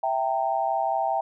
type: chord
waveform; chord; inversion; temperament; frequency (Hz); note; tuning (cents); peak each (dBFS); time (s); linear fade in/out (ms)
sine; E diminished; none; equal with one note detuned; 659.3 / 784 / 916.3; E5 / G5 / Bb5; 0 / 0 / -30; -27 / -25 / -29; 0.03-1.21; 5
effects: none